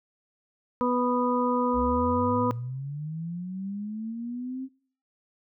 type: harmonic tone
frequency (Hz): 246.9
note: B3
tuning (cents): 0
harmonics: 1 / 2 / 4 / 5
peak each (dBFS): -26 / -27 / -28 / -32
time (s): 0.81-2.51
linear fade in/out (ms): 0
type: linear sweep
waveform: sine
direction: up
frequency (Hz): 60.3 to 267.2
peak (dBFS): -31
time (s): 1.73-4.69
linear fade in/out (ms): 50
effects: noise-tail reverb RT60 0.5 s tail -22 dB re dry